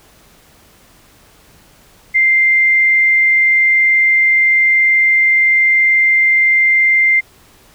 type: tone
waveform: sine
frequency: 2093 Hz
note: C7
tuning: in tune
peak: -8 dBFS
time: 2.14-7.21 s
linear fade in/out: 20 ms
effects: pink hiss -47 dBFS RMS until 7.74 s